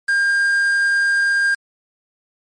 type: tone with quantisation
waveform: triangle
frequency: 1605 Hz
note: G6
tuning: 40 cents sharp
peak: -12 dBFS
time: 0.08-1.55 s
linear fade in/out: 10 ms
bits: 5
effects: MP3 48 kbps